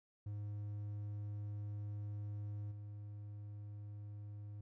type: tone with level steps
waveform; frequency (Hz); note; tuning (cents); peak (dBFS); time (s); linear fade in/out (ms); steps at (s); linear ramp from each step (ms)
triangle; 103.5; G#2; -5; -39 / -44; 0.26-4.61; 5; 2.71; 10
effects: none

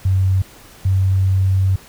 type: tone pair in turn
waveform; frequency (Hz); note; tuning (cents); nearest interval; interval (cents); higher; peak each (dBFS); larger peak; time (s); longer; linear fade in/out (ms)
sine; 94.7 / 95.19; F#2 / F#2; +41 / +50; unison; 9; second; -12; neither; 0.05-0.42 / 0.85-1.76; second; 5
effects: pink hiss -43 dBFS RMS until 1.88 s

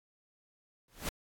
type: noise with exponential growth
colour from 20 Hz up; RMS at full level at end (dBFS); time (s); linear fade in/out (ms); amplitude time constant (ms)
pink; -32; 0.88-1.09; 2; 44
effects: AAC 64 kbps

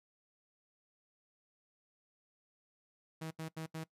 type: tone bursts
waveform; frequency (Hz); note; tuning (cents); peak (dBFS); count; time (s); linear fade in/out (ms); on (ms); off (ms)
sawtooth; 160; D#3; +49; -36; 4; 3.21-3.841; 10; 100; 77
effects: noise-tail reverb RT60 0.1 s tail -20 dB re dry + resampled to 32000 Hz

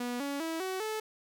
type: tone with pitch steps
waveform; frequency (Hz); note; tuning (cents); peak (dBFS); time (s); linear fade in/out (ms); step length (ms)
sawtooth; 243.8 / 281.7 / 325.4 / 376 / 434.4; B3 / C#4 / E4 / F#4 / A4; -22 / +28 / -22 / +28 / -22; -29; 0-1; 5; 200
effects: none

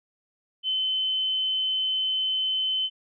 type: tone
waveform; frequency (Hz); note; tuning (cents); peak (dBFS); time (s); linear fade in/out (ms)
sine; 3056; G7; -45; -23; 0.63-2.9; 50
effects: none

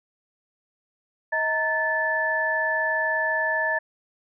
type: tone cluster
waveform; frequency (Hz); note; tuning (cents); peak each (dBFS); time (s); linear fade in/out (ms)
sine; 634 / 921 / 1746; D#5 / A#5 / A6; +32 / -21 / -14; -28 / -29 / -23; 1.32-3.79; 10
effects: none

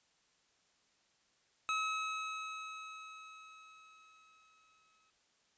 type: tone with exponential decay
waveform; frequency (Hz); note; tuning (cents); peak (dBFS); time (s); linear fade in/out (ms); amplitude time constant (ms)
25% pulse; 1284; E6; -46; -28; 1.69-5.1; 0; 740
effects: white hiss -73 dBFS RMS until 5.57 s + resampled to 16000 Hz

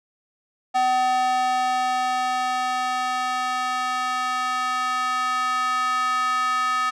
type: tone with high-pass filter sweep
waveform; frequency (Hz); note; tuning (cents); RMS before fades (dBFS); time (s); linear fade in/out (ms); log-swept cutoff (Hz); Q
square; 252.7; B3; +40; -23; 0.74-6.91; 20; 800 to 1300; 4.2
effects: low-pass 7000 Hz 12 dB/octave

